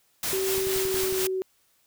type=noise with tremolo; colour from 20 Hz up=white; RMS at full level=-28 dBFS; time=0.23-1.27 s; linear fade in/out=2 ms; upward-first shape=sine; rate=4.2 Hz; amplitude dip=45%
type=tone with pitch glide; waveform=sine; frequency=382.9 to 376.3 Hz; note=G4 to F#4; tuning=-41 to +29 cents; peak=-25 dBFS; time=0.33-1.42 s; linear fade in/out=0 ms; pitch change=-30 cents; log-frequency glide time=0.65-1.24 s
type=click train; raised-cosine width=5 ms; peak=-28 dBFS; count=7; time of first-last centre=0.58-1.125 s; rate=11 Hz
effects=white hiss -66 dBFS RMS until 1.86 s